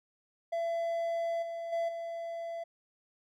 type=tone with level steps; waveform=triangle; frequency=672 Hz; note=E5; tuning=33 cents sharp; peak=-28 / -34 / -27 / -34 dBFS; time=0.52-2.64 s; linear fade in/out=10 ms; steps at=1.42 / 1.72 / 1.88 s; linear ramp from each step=10 ms; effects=none